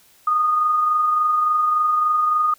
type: tone with amplitude modulation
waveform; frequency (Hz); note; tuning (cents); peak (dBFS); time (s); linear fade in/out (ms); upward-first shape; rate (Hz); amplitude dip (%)
sine; 1232; D#6; -17; -14; 0.27-2.54; 5; sine; 23.5; 30
effects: white hiss -54 dBFS RMS until 2.58 s